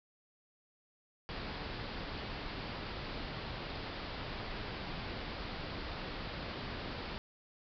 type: low-pass noise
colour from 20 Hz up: pink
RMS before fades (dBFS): -42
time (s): 1.29-7.18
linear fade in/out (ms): 0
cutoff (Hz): 5000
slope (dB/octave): 96
effects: none